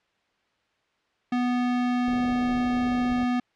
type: tone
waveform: square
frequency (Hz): 246.5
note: B3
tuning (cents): -3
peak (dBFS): -23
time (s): 1.32-3.4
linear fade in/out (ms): 5
type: low-pass noise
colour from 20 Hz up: pink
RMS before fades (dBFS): -39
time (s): 2.07-3.25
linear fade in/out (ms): 10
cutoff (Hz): 800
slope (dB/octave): 96
effects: white hiss -69 dBFS RMS until 3.55 s + low-pass 3000 Hz 12 dB/octave